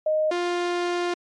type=tone pair in turn; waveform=sine / sawtooth; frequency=620 / 351.2 Hz; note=D#5 / F4; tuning=-6 / +10 cents; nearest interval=minor seventh; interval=984 cents; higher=first; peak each=-19 dBFS; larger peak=neither; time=0.06-0.31 / 0.31-1.14 s; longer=second; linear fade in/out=5 ms; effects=low-pass 5000 Hz 12 dB/octave + MP3 48 kbps